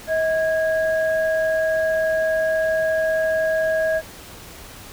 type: tone pair together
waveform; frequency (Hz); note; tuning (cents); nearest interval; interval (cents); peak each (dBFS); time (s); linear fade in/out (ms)
sine; 639 / 1645.9; D#5 / G#6; +46 / -16; octave + major third; 1638; -18 / -25; 0.07-4.02; 50
effects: pink hiss -40 dBFS RMS until 4.92 s